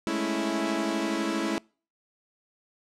sawtooth chord, A major seventh, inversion third, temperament equal, 207.7 / 220 / 277.2 / 329.6 Hz, G#3 / A3 / C#4 / E4, 0 / 0 / 0 / 0 cents, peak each -30 / -30 / -29 / -25 dBFS, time 0.07-1.58 s, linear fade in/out 0 ms, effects noise-tail reverb RT60 0.4 s tail -26 dB re dry + low-pass 8000 Hz 12 dB/octave

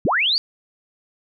sine linear sweep, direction up, 97.6 to 4718 Hz, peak -16 dBFS, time 0.05-0.38 s, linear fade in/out 0 ms, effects none

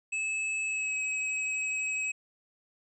square tone with pitch glide, 2600 to 2552 Hz, E7 to D#7, -24 to +43 cents, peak -30 dBFS, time 0.12-2.12 s, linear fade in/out 10 ms, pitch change -33 cents, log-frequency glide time 0.65-0.97 s, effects resampled to 22050 Hz

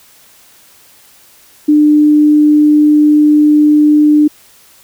sine tone, 299.4 Hz, D4, 33 cents sharp, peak -4 dBFS, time 1.68-4.28 s, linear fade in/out 10 ms, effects white hiss -44 dBFS RMS until 4.83 s

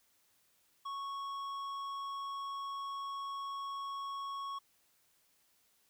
sine tone with tanh clipping, 1106 Hz, C#6, 4 cents flat, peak -40 dBFS, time 0.85-4.59 s, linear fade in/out 10 ms, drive 10 dB, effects white hiss -72 dBFS RMS until 5.89 s

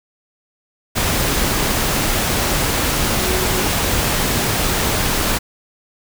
sine tone in noise, 370 Hz, F#4, in tune, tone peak -24 dBFS, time 3.2-3.63 s, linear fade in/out 20 ms, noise pink, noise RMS -18 dBFS, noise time 0.95-5.39 s, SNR -9 dB, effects none

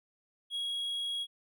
triangle tone, 3311 Hz, G#7, 6 cents flat, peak -31 dBFS, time 0.5-1.27 s, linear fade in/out 50 ms, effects none

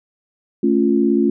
sine chord, A augmented, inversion none, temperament equal, 220 / 277.2 / 349.2 Hz, A3 / C#4 / E#4, 0 / 0 / 0 cents, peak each -17 dBFS, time 0.63-1.3 s, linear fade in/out 5 ms, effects none

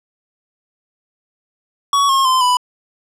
square tone with pitch steps, 1124 / 1078.2 / 1034.3 / 992.2 Hz, C#6 / C#6 / C6 / B5, +24 / -48 / -20 / +8 cents, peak -12 dBFS, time 1.93-2.57 s, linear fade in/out 2 ms, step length 160 ms, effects low-pass 10000 Hz 12 dB/octave

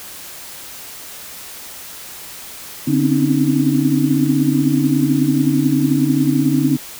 sine tone cluster, 145.7 / 254 / 265.1 / 281.2 / 312.7 Hz, D3 / B3 / C4 / C#4 / D#4, -13 / +49 / +23 / +25 / +9 cents, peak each -19 dBFS, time 2.87-6.77 s, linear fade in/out 10 ms, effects white hiss -34 dBFS RMS until 6.99 s

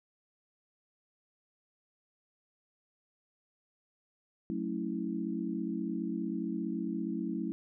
sine chord, F# minor seventh, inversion none, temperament equal with one note detuned, 185 / 220 / 277.2 / 326.6 Hz, F#3 / A3 / C#4 / E4, 0 / 0 / 0 / -16 cents, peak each -38 / -37 / -39 / -37 dBFS, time 4.5-7.52 s, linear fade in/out 0 ms, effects none

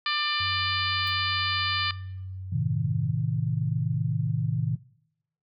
harmonic tone, 595 Hz, D5, 22 cents sharp, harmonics 2 / 3 / 4 / 5 / 6 / 7 / 8, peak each -29 / -31 / -32 / -33 / -34 / -34 / -35 dBFS, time 0.06-1.91 s, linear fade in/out 2 ms
sine tone, 94 Hz, F#2, 28 cents sharp, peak -34 dBFS, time 0.4-3.15 s, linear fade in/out 5 ms
violet noise with exponential decay, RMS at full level -45 dBFS, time 1.07-1.15 s, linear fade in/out 0 ms, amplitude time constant 17 ms
sine chord, A diminished, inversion none, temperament equal with one note detuned, 110 / 130.81 / 158.19 Hz, A2 / C3 / Eb3, 0 / 0 / +29 cents, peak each -28 dBFS, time 2.52-4.76 s, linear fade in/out 10 ms
effects noise-tail reverb RT60 0.8 s tail -22 dB re dry

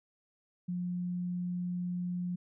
sine tone, 178 Hz, F3, 33 cents sharp, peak -32 dBFS, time 0.68-2.36 s, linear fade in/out 10 ms, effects none

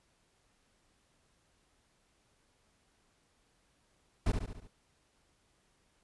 brown noise with echo, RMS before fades -28 dBFS, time 4.26-4.32 s, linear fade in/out 5 ms, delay 71 ms, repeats 5, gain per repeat -5 dB, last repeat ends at 4.675 s, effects pink hiss -72 dBFS RMS until 6.03 s + resampled to 24000 Hz

